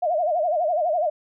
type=tone with vibrato; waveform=sine; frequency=659.3 Hz; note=E5; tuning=in tune; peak=-19 dBFS; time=0.02-1.1 s; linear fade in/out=10 ms; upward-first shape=sine; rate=12 Hz; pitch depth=170 cents each way; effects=none